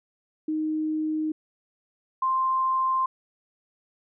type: tone pair in turn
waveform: sine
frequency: 310.9 / 1047.7 Hz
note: D#4 / C6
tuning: -1 / +2 cents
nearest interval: octave + major sixth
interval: 2103 cents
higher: second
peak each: -24 / -21 dBFS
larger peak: second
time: 0.48-1.32 / 2.22-3.06 s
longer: neither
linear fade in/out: 5 ms
effects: none